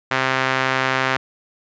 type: tone with band-pass filter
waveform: sawtooth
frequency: 131.5 Hz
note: C3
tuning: 9 cents sharp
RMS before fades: -20 dBFS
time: 0.11-1.17 s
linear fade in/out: 5 ms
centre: 1700 Hz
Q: 1.2
effects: resampled to 16000 Hz

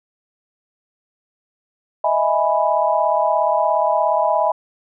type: chord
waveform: sine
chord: E major seventh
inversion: third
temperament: equal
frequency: 622.3 / 659.3 / 830.6 / 987.8 Hz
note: D#5 / E5 / G#5 / B5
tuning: 0 / 0 / 0 / 0 cents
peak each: -20 dBFS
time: 2.04-4.52 s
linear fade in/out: 5 ms
effects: none

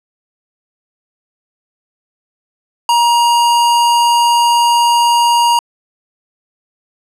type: tone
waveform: square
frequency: 946 Hz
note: A#5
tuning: 25 cents sharp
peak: -9 dBFS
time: 2.89-5.59 s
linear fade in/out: 2 ms
effects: low-pass 11000 Hz 12 dB/octave

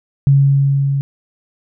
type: tone with level ramp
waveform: sine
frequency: 138.8 Hz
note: C#3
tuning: 3 cents sharp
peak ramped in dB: -6 to -14 dBFS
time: 0.27-1.01 s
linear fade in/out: 0 ms
effects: none

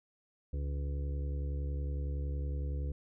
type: harmonic tone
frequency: 70.8 Hz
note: C#2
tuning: 37 cents sharp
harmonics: 1 / 2 / 4 / 5 / 6 / 7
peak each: -33 / -42 / -50 / -54 / -54 / -51 dBFS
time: 0.53-2.92 s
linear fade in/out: 5 ms
effects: none

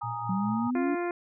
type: chord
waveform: sine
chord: Ab suspended second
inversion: none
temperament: equal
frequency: 830.6 / 932.3 / 1244.5 Hz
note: Ab5 / Bb5 / Eb6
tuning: 0 / 0 / 0 cents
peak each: -36 dBFS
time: 0.01-0.71 s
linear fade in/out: 10 ms
type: tone with tremolo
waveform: sine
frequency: 116.54 Hz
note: A#2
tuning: in tune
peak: -34 dBFS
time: 0.03-0.68 s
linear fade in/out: 10 ms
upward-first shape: sine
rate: 4.8 Hz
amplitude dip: 75%
type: exponential sweep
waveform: sine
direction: up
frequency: 184 to 293.7 Hz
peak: -26 dBFS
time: 0.29-0.95 s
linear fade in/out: 5 ms
type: harmonic tone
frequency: 349.2 Hz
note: F4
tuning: in tune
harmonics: 1 / 2 / 3 / 4 / 5 / 6 / 7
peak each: -29 / -35 / -39 / -41 / -43 / -45 / -46 dBFS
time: 0.75-1.11 s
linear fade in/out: 2 ms
effects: none

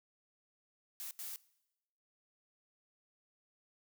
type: noise bursts at uneven times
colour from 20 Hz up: blue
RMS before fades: -44 dBFS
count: 2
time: 1-1.11 / 1.19-1.36 s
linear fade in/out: 0 ms
effects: noise-tail reverb RT60 0.9 s tail -21 dB re dry

